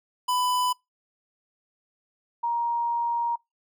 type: tone pair in turn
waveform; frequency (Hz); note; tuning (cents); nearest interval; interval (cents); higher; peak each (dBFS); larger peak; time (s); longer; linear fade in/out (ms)
square / sine; 997 / 940.8; B5 / A#5; +16 / +16; minor second; 100; first; -23; neither; 0.28-0.73 / 2.43-3.36; second; 10
effects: noise-tail reverb RT60 0.2 s tail -26 dB re dry